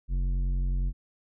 sine tone with tanh clipping, 45.42 Hz, F#1, 31 cents flat, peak -26 dBFS, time 0.08-0.93 s, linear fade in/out 50 ms, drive 10 dB, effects none

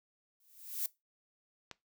violet noise with exponential growth, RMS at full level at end -32 dBFS, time 0.4-0.86 s, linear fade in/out 2 ms, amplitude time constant 99 ms
click, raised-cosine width 0.2 ms, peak -26 dBFS, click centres 1.713 s
effects noise-tail reverb RT60 0.2 s tail -20 dB re dry

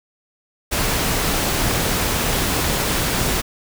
pink noise, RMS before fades -20 dBFS, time 0.71-3.42 s, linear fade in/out 20 ms, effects none

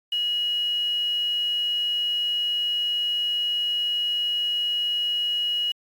sine tone with quantisation, 2900 Hz, F#7, 35 cents flat, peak -22 dBFS, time 0.12-5.72 s, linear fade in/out 5 ms, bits 7, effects AAC 64 kbps

